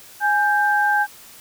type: tone pair together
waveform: sine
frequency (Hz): 830.6 / 1573.9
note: G#5 / G6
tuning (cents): 0 / +7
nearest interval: major seventh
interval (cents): 1107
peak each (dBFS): -18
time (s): 0.2-1.07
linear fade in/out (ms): 50
effects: white hiss -44 dBFS RMS until 1.4 s